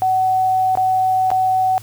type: tone with dropouts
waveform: sine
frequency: 751 Hz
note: F#5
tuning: 26 cents sharp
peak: -13 dBFS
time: 0.02-1.78 s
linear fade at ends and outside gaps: 0 ms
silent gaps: 0.753-0.773 / 1.304-1.315 s
effects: added 108 Hz sine -37 dBFS peak until 1.82 s + white hiss -44 dBFS RMS until 1.82 s